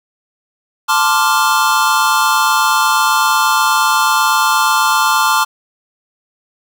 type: chord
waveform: square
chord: D minor seventh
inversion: second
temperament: equal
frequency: 880 / 1046.5 / 1174.7 / 1396.9 Hz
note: A5 / C6 / D6 / F6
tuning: 0 / 0 / 0 / 0 cents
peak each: -17 dBFS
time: 0.88-5.45 s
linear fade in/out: 20 ms
effects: none